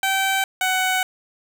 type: tone pair in turn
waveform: 15% pulse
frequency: 773 / 747.1 Hz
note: G5 / F#5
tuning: -24 / +17 cents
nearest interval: minor second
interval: 59 cents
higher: first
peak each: -12 dBFS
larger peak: neither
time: 0.03-0.44 / 0.61-1.03 s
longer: second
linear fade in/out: 2 ms
effects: none